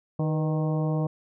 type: harmonic tone with a mistuned harmonic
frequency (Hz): 155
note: D#3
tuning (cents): -6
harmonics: 1 / 2 / 3 / 4 / 5 / 6 / 7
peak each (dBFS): -24 / -32 / -34 / -35 / -40 / -43 / -43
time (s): 0.19-1.07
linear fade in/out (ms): 5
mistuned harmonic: 3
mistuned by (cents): +69
effects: none